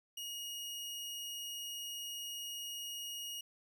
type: tone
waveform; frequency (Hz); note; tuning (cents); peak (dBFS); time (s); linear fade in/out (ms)
sawtooth; 2875; F7; +50; -38; 0.17-3.41; 5
effects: none